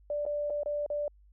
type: tone with dropouts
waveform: sine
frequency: 587.3 Hz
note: D5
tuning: in tune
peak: -29 dBFS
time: 0.1-1.08 s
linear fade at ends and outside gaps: 2 ms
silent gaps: 0.253-0.263 / 0.5-0.504 / 0.633-0.659 / 0.863-0.901 s
effects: added 50 Hz sine -56 dBFS peak until 1.32 s